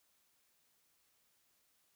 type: silence
effects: white hiss -75 dBFS RMS until 1.95 s